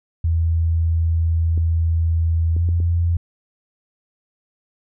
sine tone with pitch glide, 82.41 to 85.22 Hz, E2 to F2, 0 to -42 cents, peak -15 dBFS, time 0.24-3.17 s, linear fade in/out 5 ms, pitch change +58 cents, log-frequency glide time 2.55-2.62 s
clicks, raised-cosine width 3 ms, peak -20 dBFS, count 4, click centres 1.577 / 2.565 / 2.689 / 2.802 s
effects none

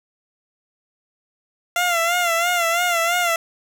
15% pulse tone with vibrato, 689 Hz, F5, 24 cents flat, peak -11 dBFS, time 1.76-3.36 s, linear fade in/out 2 ms, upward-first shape sine, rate 3 Hz, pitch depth 67 cents each way, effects none

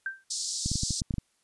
sine tone with exponential decay, 1568 Hz, G6, in tune, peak -26 dBFS, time 0.06-0.24 s, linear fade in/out 2 ms, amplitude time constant 39 ms
pink band-pass noise, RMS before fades -33 dBFS, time 0.3-1.01 s, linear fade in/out 10 ms, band 4300 to 8600 Hz, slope 48 dB/octave
clicks, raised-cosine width 5 ms, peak -18 dBFS, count 9, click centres 0.66 / 0.716 / 0.756 / 0.834 / 0.907 / 1.018 / 1.108 / 1.14 / 1.183 s
effects white hiss -71 dBFS RMS until 1.43 s + resampled to 24000 Hz

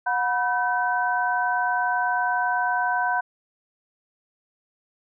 sine tone cluster, 728 / 980 / 1530 Hz, F#5 / B5 / G6, -28 / -14 / -42 cents, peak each -25 dBFS, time 0.06-3.21 s, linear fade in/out 10 ms, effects none

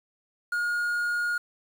triangle tone with quantisation, 1431 Hz, F6, 42 cents sharp, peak -23 dBFS, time 0.52-1.38 s, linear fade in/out 5 ms, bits 8, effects none

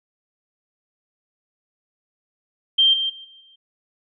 sine tone with level steps, 3160 Hz, G7, 13 cents sharp, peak -12 / -20 / -37 / -45 / -49 dBFS, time 2.78-3.56 s, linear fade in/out 10 ms, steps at 2.93 / 3.09 / 3.24 / 3.4 s, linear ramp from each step 10 ms, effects none

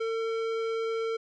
sine tone with tanh clipping, 451.6 Hz, A4, 45 cents sharp, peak -30 dBFS, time 0-1.17 s, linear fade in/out 10 ms, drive 16 dB, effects none

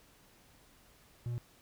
triangle tone, 120 Hz, B2, 49 cents flat, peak -32 dBFS, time 1.26-1.38 s, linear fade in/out 0 ms, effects pink hiss -63 dBFS RMS until 1.61 s

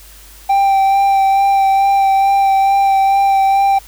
triangle tone with vibrato, 784 Hz, G5, in tune, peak -7 dBFS, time 0.49-3.79 s, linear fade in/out 10 ms, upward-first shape sine, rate 2.3 Hz, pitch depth 15 cents each way, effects added 50 Hz sine -40 dBFS peak until 3.87 s + white hiss -41 dBFS RMS until 3.87 s

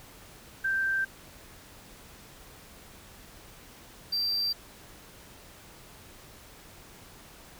sine / triangle tone pair in turn, 1568 / 4699 Hz, G6 / D8, 0 / 0 cents, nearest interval octave + perfect fifth, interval 1900 cents, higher second, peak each -25 dBFS, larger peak neither, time 0.64-1.05 / 4.12-4.53 s, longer neither, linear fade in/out 10 ms, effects pink hiss -51 dBFS RMS until 7.59 s

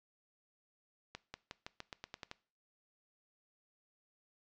accelerating click train, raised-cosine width 0.2 ms, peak -26 dBFS, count 10, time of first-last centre 1.15-2.314 s, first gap 190 ms, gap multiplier 0.9, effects noise-tail reverb RT60 0.4 s tail -20 dB re dry + low-pass 6000 Hz 12 dB/octave

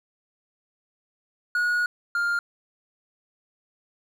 triangle tone pair in turn, 1450 / 1403 Hz, F#6 / F6, -35 / +8 cents, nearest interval minor second, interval 57 cents, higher first, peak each -19 / -20 dBFS, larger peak first, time 1.55-1.86 / 2.15-2.39 s, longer first, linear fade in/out 2 ms, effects none

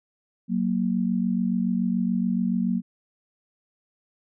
sine tone pair together, 186.08 / 233.1 Hz, F#3 / A#3, +10 / 0 cents, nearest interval major third, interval 390 cents, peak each -24 / -24 dBFS, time 0.48-2.82 s, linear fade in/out 50 ms, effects none

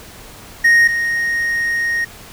triangle tone pair in turn, 1864.7 / 1864.7 Hz, A#6 / A#6, 0 / 0 cents, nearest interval unison, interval 0 cents, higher neither, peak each -6 / -14 dBFS, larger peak first, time 0.64-0.88 / 0.88-2.05 s, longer second, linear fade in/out 10 ms, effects pink hiss -38 dBFS RMS until 2.32 s

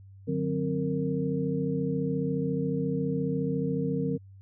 sine tone cluster, 149.6 / 183.9 / 263 / 462.6 Hz, D3 / F#3 / C4 / A#4, +32 / -10 / +9 / -13 cents, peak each -31 / -32 / -31 / -32 dBFS, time 0.27-4.18 s, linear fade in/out 20 ms, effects added 97 Hz sine -47 dBFS peak until 4.41 s

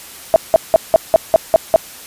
sine tone bursts, 650 Hz, E5, 24 cents flat, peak -3 dBFS, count 8, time 0.34-1.76 s, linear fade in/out 0 ms, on 20 ms, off 180 ms, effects white hiss -35 dBFS RMS until 2.06 s + resampled to 32000 Hz

